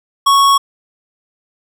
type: tone with hard clipping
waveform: sine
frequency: 1108 Hz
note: C#6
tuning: 1 cent flat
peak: -9 dBFS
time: 0.26-0.58 s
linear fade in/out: 10 ms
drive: 17 dB
effects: none